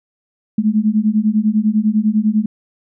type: beating tone pair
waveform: sine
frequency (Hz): 209.2 / 219.2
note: G#3 / A3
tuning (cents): +13 / -6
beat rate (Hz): 10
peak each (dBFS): -15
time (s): 0.58-2.46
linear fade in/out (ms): 5
effects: none